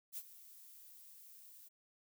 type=noise with ADSR envelope; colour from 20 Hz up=violet; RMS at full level=-43 dBFS; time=0.12-1.69 s; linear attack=51 ms; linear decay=50 ms; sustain=-15 dB; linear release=17 ms; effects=none